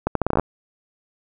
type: accelerating click train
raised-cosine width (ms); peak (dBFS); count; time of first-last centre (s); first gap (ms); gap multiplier
1; -5; 10; 0.07-0.397; 83; 0.77
effects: none